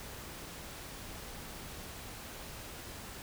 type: silence
effects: pink hiss -46 dBFS RMS until 3.22 s